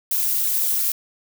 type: noise with amplitude modulation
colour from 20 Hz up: violet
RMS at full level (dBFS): -17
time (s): 0.11-0.92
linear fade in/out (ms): 2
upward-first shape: sine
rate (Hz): 288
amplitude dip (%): 95
effects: none